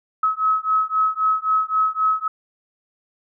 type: beating tone pair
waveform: sine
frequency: 1282 / 1285.8 Hz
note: E6 / E6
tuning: -49 / -43 cents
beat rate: 3.8 Hz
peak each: -20 dBFS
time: 0.23-2.28 s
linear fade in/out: 5 ms
effects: none